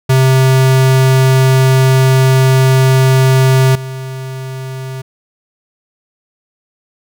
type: tone with level steps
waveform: square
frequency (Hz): 131.5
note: C3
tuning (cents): +9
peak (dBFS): -7 / -22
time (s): 0.09-5.02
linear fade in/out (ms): 10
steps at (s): 3.75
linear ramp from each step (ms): 5
effects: none